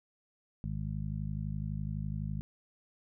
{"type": "harmonic tone", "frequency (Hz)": 51.91, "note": "G#1", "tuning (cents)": 0, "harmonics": [1, 2, 3, 4], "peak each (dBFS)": [-39, -39, -37, -42], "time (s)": [0.64, 2.41], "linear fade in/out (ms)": 0, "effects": []}